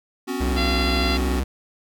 square chord, B suspended second, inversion none, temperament equal with one note detuned, 253.2 / 277.2 / 370 Hz, B3 / C#4 / F#4, +43 / 0 / 0 cents, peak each -30 dBFS, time 0.27-1.41 s, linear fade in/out 20 ms
square tone with vibrato, 64.3 Hz, C2, 30 cents flat, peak -22 dBFS, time 0.4-1.44 s, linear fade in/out 10 ms, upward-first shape square, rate 13 Hz, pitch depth 84 cents each way
harmonic tone, 685 Hz, F5, 34 cents flat, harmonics 1 / 2 / 3 / 4 / 5 / 6 / 7, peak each -31 / -31 / -31 / -31 / -31 / -31 / -31 dBFS, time 0.56-1.18 s, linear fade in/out 20 ms
effects none

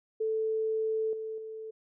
sine tone with level steps, 440 Hz, A4, in tune, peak -27 / -34 / -38 dBFS, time 0.2-1.71 s, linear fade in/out 10 ms, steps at 1.13 / 1.38 s, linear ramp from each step 2 ms, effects none

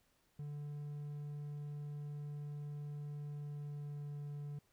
triangle tone with pitch glide, 146.5 to 145.4 Hz, D3 to D3, -4 to -17 cents, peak -40 dBFS, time 0.39-4.59 s, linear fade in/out 5 ms, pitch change -13 cents, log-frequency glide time 3.24-4.22 s, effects pink hiss -75 dBFS RMS until 4.72 s

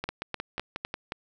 two click trains, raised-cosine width 0.3 ms, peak -14 / -16 dBFS, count 4 / 7, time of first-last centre 0.09-0.849 / 0.04-1.121 s, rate 3.95 / 5.55 Hz, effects none

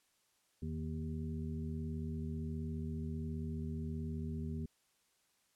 harmonic tone with a mistuned harmonic, 78.6 Hz, D#2, 18 cents sharp, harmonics 1 / 2 / 3 / 5, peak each -41 / -42 / -43 / -51 dBFS, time 0.62-4.66 s, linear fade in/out 5 ms, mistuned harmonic 1, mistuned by +78 cents, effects white hiss -75 dBFS RMS until 5.55 s + low-pass 11000 Hz 12 dB/octave

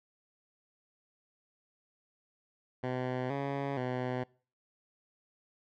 10% pulse tone with pitch steps, 127.2 / 139.5 / 126.3 Hz, C3 / C#3 / B2, -48 / +11 / +39 cents, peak -24 dBFS, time 2.83-4.24 s, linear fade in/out 10 ms, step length 470 ms, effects noise-tail reverb RT60 0.4 s tail -23 dB re dry + low-pass 2000 Hz 12 dB/octave

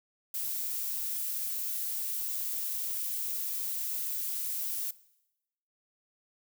violet noise, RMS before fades -34 dBFS, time 0.34-4.91 s, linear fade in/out 5 ms, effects noise-tail reverb RT60 0.9 s tail -20 dB re dry

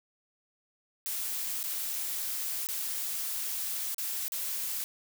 blue noise with dropouts, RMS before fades -34 dBFS, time 1.06-4.84 s, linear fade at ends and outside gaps 0 ms, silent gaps 1.63-1.639 / 2.67-2.688 / 3.945-3.982 / 4.281-4.321 s, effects none

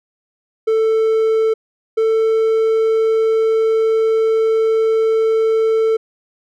triangle tone pair in turn, 443 / 444.7 Hz, A4 / A4, +12 / +18 cents, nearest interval unison, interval 6 cents, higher second, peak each -10 dBFS, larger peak neither, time 0.67-1.54 / 1.97-5.97 s, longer second, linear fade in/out 10 ms, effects none

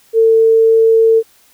sine tone, 449.4 Hz, A4, 37 cents sharp, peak -6 dBFS, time 0.13-1.23 s, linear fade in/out 50 ms, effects white hiss -50 dBFS RMS until 1.53 s

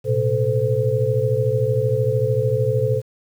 sine tone cluster, 113.6 / 126.8 / 438.7 / 513 Hz, A#2 / B2 / A4 / C5, -44 / +46 / -5 / -34 cents, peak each -22 dBFS, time 0.04-3.02 s, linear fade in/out 50 ms, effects 8-bit

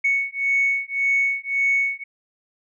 sine beating tone pair, 2217 / 2218.8 Hz, C#7 / C#7, 0 / +1 cents, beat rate 1.8 Hz, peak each -21 dBFS, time 0.04-2.04 s, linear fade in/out 10 ms, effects tanh soft clip ceiling -11 dBFS

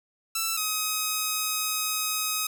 5% pulse tone pair in turn, 1328 / 1264 Hz, E6 / D#6, +12 / +27 cents, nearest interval minor second, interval 85 cents, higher first, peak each -14 dBFS, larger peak neither, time 0.35-0.57 / 0.57-2.47 s, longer second, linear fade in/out 5 ms, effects none

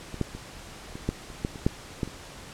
clicks, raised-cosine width 3 ms, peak -24 / -12 / -25 / -24 / -12 / -29 / -13 / -27 / -8 / -13 / -26 dBFS, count 11, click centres 0.143 / 0.213 / 0.35 / 0.955 / 1.09 / 1.302 / 1.449 / 1.558 / 1.665 / 2.032 / 2.076 s, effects pink hiss -44 dBFS RMS until 2.53 s + low-pass 9000 Hz 12 dB/octave

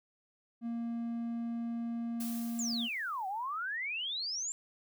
triangle tone, 233.1 Hz, A#3, in tune, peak -32 dBFS, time 0.61-2.89 s, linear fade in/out 50 ms
blue noise with exponential decay, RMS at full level -42 dBFS, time 2.2-3.81 s, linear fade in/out 5 ms, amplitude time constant 350 ms
sine exponential two-way sweep, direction down then up, 7480 to 740 to 7480 Hz, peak -34 dBFS, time 2.59-4.52 s, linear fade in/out 0 ms, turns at 3.27 s
effects none

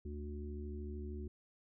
harmonic tone with a mistuned harmonic, 73 Hz, D2, 10 cents flat, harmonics 1 / 3 / 4 / 5, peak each -42 / -49 / -55 / -49 dBFS, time 0.05-1.28 s, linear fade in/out 5 ms, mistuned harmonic 1, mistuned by +47 cents, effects none

